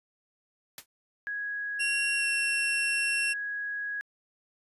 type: noise with exponential decay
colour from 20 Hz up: white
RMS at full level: -36 dBFS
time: 0.78-0.86 s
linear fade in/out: 2 ms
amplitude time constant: 17 ms
type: tone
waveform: sine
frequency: 1661.2 Hz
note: G#6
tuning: in tune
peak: -31 dBFS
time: 1.27-4.01 s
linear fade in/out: 0 ms
type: tone with pitch glide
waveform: 40% pulse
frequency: 2745 to 2720 Hz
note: F7 to F7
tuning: -31 to -46 cents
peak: -26 dBFS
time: 1.79-3.34 s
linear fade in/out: 20 ms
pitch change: -15 cents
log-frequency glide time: 2.17-2.25 s
effects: resampled to 32000 Hz